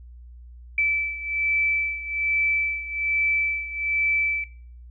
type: beating tone pair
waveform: sine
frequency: 2317 / 2318.2 Hz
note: D7 / D7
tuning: -24 / -23 cents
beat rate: 1.2 Hz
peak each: -22 / -26 dBFS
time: 0.78-4.44 s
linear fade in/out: 2 ms
effects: noise-tail reverb RT60 0.5 s tail -22 dB re dry + added 60 Hz sine -41 dBFS peak until 4.9 s